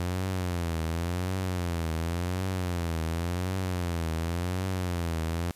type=tone with vibrato; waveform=sawtooth; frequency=87.31 Hz; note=F2; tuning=in tune; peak=-24 dBFS; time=0-5.51 s; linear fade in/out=0 ms; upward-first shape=triangle; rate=0.91 Hz; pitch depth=150 cents each way; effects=white hiss -57 dBFS RMS until 5.55 s + resampled to 32000 Hz